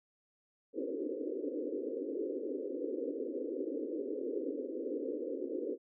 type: band-pass noise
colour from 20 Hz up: white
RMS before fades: -38 dBFS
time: 0.73-5.78 s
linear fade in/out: 50 ms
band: 260 to 520 Hz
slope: 96 dB/octave
effects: none